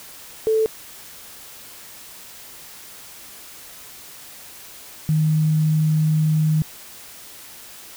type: tone pair in turn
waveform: sine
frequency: 440 / 155.56 Hz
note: A4 / D#3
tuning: 0 / 0 cents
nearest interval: octave + tritone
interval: 1800 cents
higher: first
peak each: -15 dBFS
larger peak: neither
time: 0.47-0.66 / 5.09-6.62 s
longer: second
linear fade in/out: 0 ms
effects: white hiss -41 dBFS RMS until 7.96 s